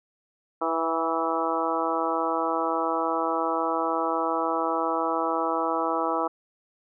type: harmonic tone with a mistuned harmonic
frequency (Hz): 163.5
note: E3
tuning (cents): -14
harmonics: 2 / 3 / 4 / 5 / 6 / 7 / 8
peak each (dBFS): -31 / -31 / -31 / -31 / -31 / -31 / -31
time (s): 0.61-6.28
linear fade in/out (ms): 10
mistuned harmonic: 4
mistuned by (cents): +15
effects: none